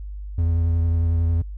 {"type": "tone with vibrato", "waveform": "triangle", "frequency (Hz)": 83.5, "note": "E2", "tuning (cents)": 23, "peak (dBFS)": -15, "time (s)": [0.38, 1.42], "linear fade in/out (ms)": 5, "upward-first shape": "sine", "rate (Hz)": 11, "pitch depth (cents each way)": 22, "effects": ["added 50 Hz sine -30 dBFS peak until 1.57 s"]}